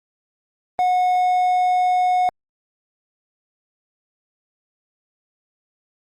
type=tone; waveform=triangle; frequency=729 Hz; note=F#5; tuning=26 cents flat; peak=-13 dBFS; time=0.79-2.29 s; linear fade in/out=0 ms; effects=Opus 32 kbps